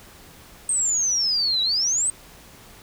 sine exponential two-way sweep, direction down then up, 8500 to 3852 to 8500 Hz, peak -19 dBFS, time 0.69-2.1 s, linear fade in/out 2 ms, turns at 1.62 s, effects pink hiss -47 dBFS RMS until 2.82 s

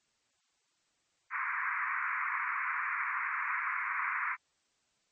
pink band-pass noise, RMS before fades -34 dBFS, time 1.3-4.37 s, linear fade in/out 50 ms, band 1000 to 2300 Hz, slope 96 dB/octave, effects white hiss -75 dBFS RMS until 5.11 s + MP3 32 kbps

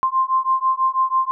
sine beating tone pair, 1046.5 / 1052.6 Hz, C6 / C6, 0 / +10 cents, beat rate 6.1 Hz, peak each -19 dBFS, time 0.03-1.31 s, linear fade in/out 0 ms, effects none

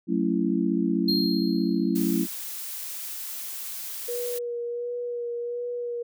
sine chord, F# minor seventh, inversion none, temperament just, 185 / 222 / 277.5 / 333 Hz, F#3 / A3 / C#4 / E4, 0 / +16 / +2 / +18 cents, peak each -27 dBFS, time 0.07-2.27 s, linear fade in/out 50 ms
triangle tone with exponential decay, 4216 Hz, C8, 12 cents sharp, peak -21 dBFS, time 1.08-2.19 s, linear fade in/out 5 ms, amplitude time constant 240 ms
blue noise, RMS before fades -35 dBFS, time 1.95-4.39 s, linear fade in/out 10 ms
sine tone with vibrato, 480 Hz, B4, 49 cents flat, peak -28 dBFS, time 4.08-6.03 s, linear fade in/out 10 ms, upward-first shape sine, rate 1.4 Hz, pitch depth 19 cents each way
effects none

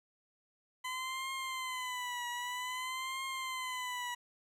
20% pulse tone with vibrato, 1014 Hz, B5, 45 cents sharp, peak -32 dBFS, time 0.84-4.15 s, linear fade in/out 10 ms, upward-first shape triangle, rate 0.52 Hz, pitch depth 90 cents each way, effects low-pass 12000 Hz 12 dB/octave + 11-bit

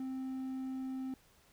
triangle tone, 262.1 Hz, C4, 3 cents sharp, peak -35 dBFS, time 0-1.14 s, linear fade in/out 2 ms, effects pink hiss -66 dBFS RMS until 1.52 s

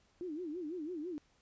sine tone with vibrato, 329.6 Hz, E4, in tune, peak -38 dBFS, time 0.21-1.18 s, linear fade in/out 0 ms, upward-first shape sine, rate 6 Hz, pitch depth 200 cents each way, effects pink hiss -71 dBFS RMS until 1.41 s + resampled to 16000 Hz

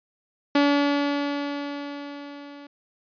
sawtooth tone with level ramp, 286.1 Hz, D4, 45 cents flat, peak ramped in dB -12 to -37 dBFS, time 0.55-2.67 s, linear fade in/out 5 ms, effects resampled to 11025 Hz

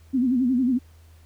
sine tone with vibrato, 252.6 Hz, B3, 39 cents sharp, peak -18 dBFS, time 0.13-0.79 s, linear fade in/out 20 ms, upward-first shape sine, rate 11 Hz, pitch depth 110 cents each way, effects added 81 Hz sine -48 dBFS peak until 1.25 s + pink hiss -60 dBFS RMS until 1.25 s

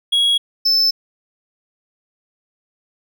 triangle tone pair in turn, 3319 / 5269 Hz, G#7 / E8, -2 / -2 cents, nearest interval minor sixth, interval 800 cents, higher second, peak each -11 dBFS, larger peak neither, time 0.12-0.38 / 0.65-0.91 s, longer neither, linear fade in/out 10 ms, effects none

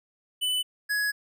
square tone pair in turn, 2995 / 1676.7 Hz, F#7 / G#6, +20 / +16 cents, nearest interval minor seventh, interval 1004 cents, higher first, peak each -25 dBFS, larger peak neither, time 0.41-0.63 / 0.89-1.12 s, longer second, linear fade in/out 20 ms, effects none

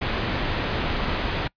pink low-pass noise, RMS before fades -26 dBFS, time 0.01-1.48 s, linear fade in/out 10 ms, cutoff 3900 Hz, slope 24 dB/octave, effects noise-tail reverb RT60 0.1 s tail -24 dB re dry + resampled to 11025 Hz

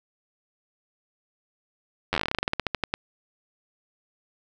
slowing click train, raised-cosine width 0.3 ms, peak -8 dBFS, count 21, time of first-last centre 2.13-2.939 s, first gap 10 ms, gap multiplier 1.13, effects none

